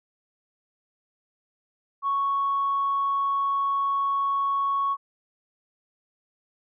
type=tone; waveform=sine; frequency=1108.7 Hz; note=C#6; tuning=in tune; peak=-21 dBFS; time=2.02-4.97 s; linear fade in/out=50 ms; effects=tanh soft clip ceiling -17 dBFS